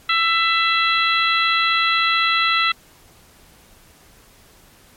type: harmonic tone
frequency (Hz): 666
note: E5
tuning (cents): +18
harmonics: 2 / 3 / 4 / 5 / 6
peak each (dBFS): -19 / -21 / -22 / -23 / -24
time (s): 0.09-2.72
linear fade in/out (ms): 5
effects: pink hiss -50 dBFS RMS until 4.96 s + MP3 64 kbps